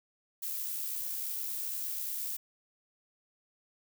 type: noise with amplitude modulation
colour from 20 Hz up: violet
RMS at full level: -35 dBFS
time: 0.42-2.37 s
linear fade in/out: 10 ms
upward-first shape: sine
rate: 68.6 Hz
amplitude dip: 30%
effects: none